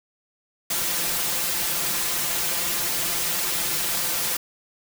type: noise with comb filter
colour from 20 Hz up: white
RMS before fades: -25 dBFS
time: 0.7-4.37 s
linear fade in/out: 5 ms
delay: 5.8 ms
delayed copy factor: +0.75
effects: none